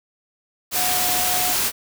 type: tone in noise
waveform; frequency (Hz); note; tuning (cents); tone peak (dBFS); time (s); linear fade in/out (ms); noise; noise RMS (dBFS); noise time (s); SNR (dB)
sine; 726; F#5; -33; -26; 0.74-1.56; 50; white; -21; 0.71-1.72; -8
effects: none